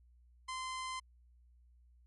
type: tone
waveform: sawtooth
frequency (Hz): 1036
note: C6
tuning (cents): -17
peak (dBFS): -35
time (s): 0.48-1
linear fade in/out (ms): 10
effects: added 60 Hz sine -61 dBFS peak until 2.06 s + MP3 48 kbps